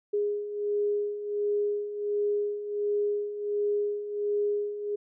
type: beating tone pair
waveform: sine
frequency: 411.6 / 413 Hz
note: G#4 / G#4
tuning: -16 / -10 cents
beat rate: 1.4 Hz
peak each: -33 / -27 dBFS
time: 0.13-4.96 s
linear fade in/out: 10 ms
effects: none